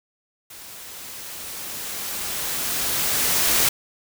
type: noise with level ramp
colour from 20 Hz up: white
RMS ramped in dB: -41 to -18 dBFS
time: 0.5-3.69 s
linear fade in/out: 5 ms
effects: none